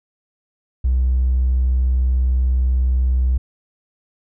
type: tone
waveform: triangle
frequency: 63.3 Hz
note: B1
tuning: 43 cents sharp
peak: -10 dBFS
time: 0.84-3.38 s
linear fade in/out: 10 ms
effects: tanh soft clip ceiling -11 dBFS